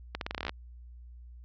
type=accelerating click train; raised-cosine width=0.3 ms; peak=-17 dBFS; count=12; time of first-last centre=0.15-0.494 s; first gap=62 ms; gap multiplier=0.85; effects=added 60 Hz sine -46 dBFS peak until 1.44 s + resampled to 16000 Hz